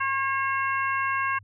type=harmonic tone with a mistuned harmonic; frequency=540 Hz; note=C#5; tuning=45 cents flat; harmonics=2 / 3 / 4 / 5; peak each=-26 / -28 / -33 / -34 dBFS; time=0-1.39 s; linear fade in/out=10 ms; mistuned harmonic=5; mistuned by=+16 cents; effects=added 100 Hz sine -49 dBFS peak until 1.43 s